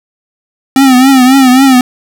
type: tone with vibrato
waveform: square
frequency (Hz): 261.6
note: C4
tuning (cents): 0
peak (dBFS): -3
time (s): 0.76-1.81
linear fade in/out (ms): 2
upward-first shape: triangle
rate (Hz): 3.7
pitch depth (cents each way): 100
effects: none